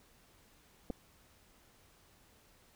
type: clicks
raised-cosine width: 2 ms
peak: -26 / -26 dBFS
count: 2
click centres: 0.901 / 0.905 s
effects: pink hiss -65 dBFS RMS until 2.75 s